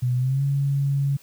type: tone with pitch glide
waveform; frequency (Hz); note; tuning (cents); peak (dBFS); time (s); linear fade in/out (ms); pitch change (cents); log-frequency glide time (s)
sine; 124.4 to 139.63; B2 to C#3; +13 to +13; -19; 0.02-1.17; 10; +200; 0.16-0.43
effects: white hiss -53 dBFS RMS until 1.22 s